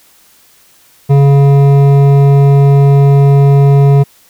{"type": "tone with hard clipping", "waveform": "sine", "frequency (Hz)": 140, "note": "C#3", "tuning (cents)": 18, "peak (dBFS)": -5, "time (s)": [1.09, 4.04], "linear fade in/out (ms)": 20, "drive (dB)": 11, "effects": ["white hiss -46 dBFS RMS until 4.29 s"]}